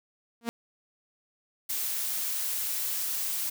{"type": "tone with exponential growth", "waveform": "sawtooth", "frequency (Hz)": 233.1, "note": "A#3", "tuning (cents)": 0, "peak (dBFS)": -20, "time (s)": [0.41, 0.49], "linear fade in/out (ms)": 0, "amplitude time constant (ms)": 16}
{"type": "noise", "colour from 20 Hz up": "blue", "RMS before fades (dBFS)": -31, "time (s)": [1.69, 3.5], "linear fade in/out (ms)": 10}
{"effects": []}